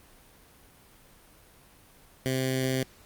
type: tone with notch filter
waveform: 10% pulse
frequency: 130.81 Hz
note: C3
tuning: in tune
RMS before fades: -28 dBFS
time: 2.26-2.83 s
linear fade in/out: 0 ms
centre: 910 Hz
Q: 0.85
effects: pink hiss -56 dBFS RMS until 3.05 s + Opus 32 kbps